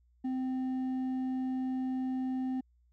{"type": "tone with hard clipping", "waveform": "sine", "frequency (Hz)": 258.8, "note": "C4", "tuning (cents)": -19, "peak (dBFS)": -32, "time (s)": [0.24, 2.61], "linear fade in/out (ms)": 10, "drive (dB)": 4, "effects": ["added 60 Hz sine -64 dBFS peak until 2.92 s"]}